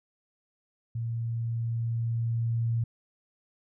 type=tone with level ramp; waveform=sine; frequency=115.7 Hz; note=A#2; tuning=13 cents flat; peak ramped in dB=-29 to -24 dBFS; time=0.95-2.84 s; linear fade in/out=5 ms; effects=none